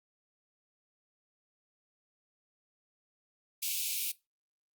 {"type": "high-pass noise", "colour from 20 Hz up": "white", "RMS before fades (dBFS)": -34, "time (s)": [3.62, 4.12], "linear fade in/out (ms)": 10, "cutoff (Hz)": 2300, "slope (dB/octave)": 96, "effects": ["noise-tail reverb RT60 0.2 s tail -18 dB re dry", "Opus 48 kbps"]}